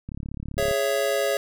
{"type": "click train", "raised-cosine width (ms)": 5, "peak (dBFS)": -21, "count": 23, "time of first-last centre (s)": [0.09, 0.711], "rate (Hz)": 35.4}
{"type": "chord", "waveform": "square", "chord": "C# minor", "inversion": "second", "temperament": "just", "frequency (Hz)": [415.8, 554.4, 665.2], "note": ["G#4", "C#5", "E5"], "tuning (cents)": [2, 0, 16], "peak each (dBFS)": [-28, -25, -28], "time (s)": [0.58, 1.37], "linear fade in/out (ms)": 0}
{"effects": []}